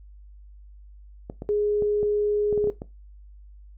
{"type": "clicks", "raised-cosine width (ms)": 2, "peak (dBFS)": -20, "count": 9, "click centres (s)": [1.299, 1.421, 1.823, 2.03, 2.527, 2.577, 2.642, 2.673, 2.819]}
{"type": "tone", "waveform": "sine", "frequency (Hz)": 416.1, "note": "G#4", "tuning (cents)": 3, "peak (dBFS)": -20, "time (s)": [1.49, 2.7], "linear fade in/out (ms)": 0}
{"effects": ["noise-tail reverb RT60 0.2 s tail -17 dB re dry", "added 50 Hz sine -44 dBFS peak until 3.77 s"]}